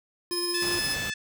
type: tone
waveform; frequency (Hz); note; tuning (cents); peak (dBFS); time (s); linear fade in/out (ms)
square; 350; F4; +4; -31; 0.31-0.79; 0
type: tone with tremolo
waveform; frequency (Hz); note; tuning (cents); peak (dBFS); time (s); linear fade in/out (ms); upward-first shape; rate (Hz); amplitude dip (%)
sawtooth; 5120; D#8; +49; -24; 0.31-0.96; 20; sine; 17; 45
type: harmonic tone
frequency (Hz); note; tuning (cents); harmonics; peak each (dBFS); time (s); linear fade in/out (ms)
871; A5; -18; 2 / 3 / 4 / 5 / 6 / 7 / 8 / 9 / 10; -32 / -37 / -38 / -44 / -42 / -44 / -49 / -46 / -50; 0.54-1.14; 5
type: noise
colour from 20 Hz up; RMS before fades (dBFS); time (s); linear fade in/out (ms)
pink; -35; 0.62-1.1; 2
effects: high-pass 60 Hz 12 dB/octave